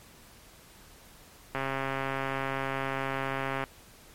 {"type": "click train", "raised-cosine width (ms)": 0.5, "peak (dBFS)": -16, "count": 283, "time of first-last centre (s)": [1.55, 3.639], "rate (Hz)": 135, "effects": ["pink hiss -54 dBFS RMS until 4.14 s", "MP3 64 kbps"]}